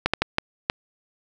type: clicks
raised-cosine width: 0.3 ms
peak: -3 dBFS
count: 5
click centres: 0.06 / 0.136 / 0.22 / 0.384 / 0.699 s
effects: none